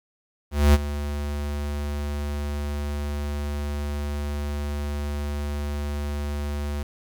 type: tone with ADSR envelope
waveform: square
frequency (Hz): 72.8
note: D2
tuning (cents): -15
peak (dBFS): -12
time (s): 0.51-6.83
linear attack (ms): 230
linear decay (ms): 32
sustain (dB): -15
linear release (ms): 3
effects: 9-bit